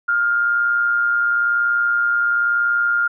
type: tone with amplitude modulation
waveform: sine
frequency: 1406 Hz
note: F6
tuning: 11 cents sharp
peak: -13 dBFS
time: 0.08-3.08 s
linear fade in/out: 10 ms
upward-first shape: sine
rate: 121 Hz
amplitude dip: 40%
effects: none

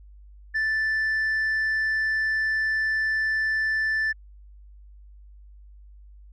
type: tone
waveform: sine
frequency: 1760 Hz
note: A6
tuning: in tune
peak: -19 dBFS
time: 0.54-4.13 s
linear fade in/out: 20 ms
effects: tanh soft clip ceiling -21 dBFS + added 50 Hz sine -45 dBFS peak until 6.32 s

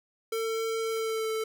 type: tone with pitch glide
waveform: square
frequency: 449.4 to 440.7 Hz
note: A4 to A4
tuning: +37 to +3 cents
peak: -29 dBFS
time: 0.32-1.44 s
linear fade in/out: 5 ms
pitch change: -34 cents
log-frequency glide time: 0.87-1.3 s
effects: none

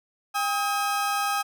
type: tone pair together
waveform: 35% pulse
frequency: 804.9 / 1266 Hz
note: G5 / D#6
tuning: +46 / +30 cents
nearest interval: minor sixth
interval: 784 cents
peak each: -25 dBFS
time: 0.34-1.43 s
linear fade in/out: 20 ms
effects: none

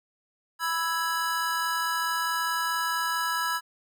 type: chord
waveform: square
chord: E major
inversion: second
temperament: equal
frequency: 987.8 / 1318.5 / 1661.2 Hz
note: B5 / E6 / G#6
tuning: 0 / 0 / 0 cents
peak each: -31 dBFS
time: 0.59-3.61 s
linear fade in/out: 50 ms
effects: none

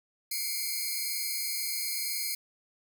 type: tone cluster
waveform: 5% pulse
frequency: 2093 / 2191 / 2315 / 4207 / 4967 Hz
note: C7 / C#7 / D7 / C8 / D#8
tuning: 0 / -21 / -25 / +9 / -4 cents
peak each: -29 dBFS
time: 0.31-2.35 s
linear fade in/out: 5 ms
effects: none

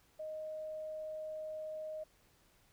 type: tone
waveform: sine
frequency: 622.3 Hz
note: D#5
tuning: in tune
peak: -40 dBFS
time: 0.19-2.04 s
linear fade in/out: 10 ms
effects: pink hiss -69 dBFS RMS until 2.72 s

